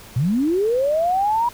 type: linear sweep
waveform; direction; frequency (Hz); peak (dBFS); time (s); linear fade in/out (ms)
sine; up; 110.2 to 971; -16; 0.16-1.49; 5
effects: pink hiss -42 dBFS RMS until 1.53 s